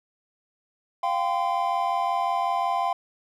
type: chord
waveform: triangle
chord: F suspended second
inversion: none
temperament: equal with one note detuned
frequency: 698.5 / 784 / 1026.2 Hz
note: F5 / G5 / C6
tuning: 0 / 0 / -34 cents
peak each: -25 dBFS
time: 1.03-2.93 s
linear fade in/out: 5 ms
effects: none